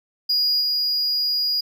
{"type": "tone with level steps", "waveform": "triangle", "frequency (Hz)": 4881, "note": "D#8", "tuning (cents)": -34, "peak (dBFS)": [-16, -18], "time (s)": [0.29, 1.61], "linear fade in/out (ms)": 10, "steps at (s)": 0.6, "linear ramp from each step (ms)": 20, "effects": []}